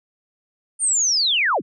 sine linear sweep, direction down, 9110 to 87.31 Hz, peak -16 dBFS, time 0.79-1.62 s, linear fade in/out 50 ms, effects none

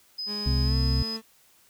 sine tone, 5030 Hz, D#8, 18 cents sharp, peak -30 dBFS, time 0.18-1.17 s, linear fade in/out 10 ms
30% pulse tone with pitch glide, 207.7 to 222.6 Hz, G#3 to A3, 0 to +20 cents, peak -32 dBFS, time 0.26-1.22 s, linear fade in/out 50 ms, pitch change +120 cents, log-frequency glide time 0.63-0.76 s
harmonic tone, 64.5 Hz, C2, 24 cents flat, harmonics 1 / 2 / 4, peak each -23 / -26 / -34 dBFS, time 0.46-1.03 s, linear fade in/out 5 ms
effects white hiss -60 dBFS RMS until 1.69 s

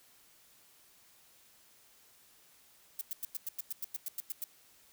violet noise bursts, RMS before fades -37 dBFS, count 13, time 2.99-4.44 s, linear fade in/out 2 ms, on 22 ms, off 97 ms, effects white hiss -63 dBFS RMS until 4.92 s

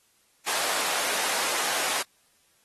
pink high-pass noise, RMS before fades -28 dBFS, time 0.46-2.03 s, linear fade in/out 20 ms, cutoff 660 Hz, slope 12 dB/octave, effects white hiss -65 dBFS RMS until 2.64 s + AAC 32 kbps

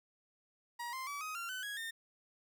30% pulse tone with pitch steps, 953 / 1045.3 / 1146.5 / 1257.5 / 1379.2 / 1512.8 / 1659.3 / 1819.9 Hz, A#5 / C6 / D6 / D#6 / F6 / F#6 / G#6 / A#6, +38 / -2 / -42 / +18 / -22 / +38 / -2 / -42 cents, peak -37 dBFS, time 0.79-1.91 s, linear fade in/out 10 ms, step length 140 ms, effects none

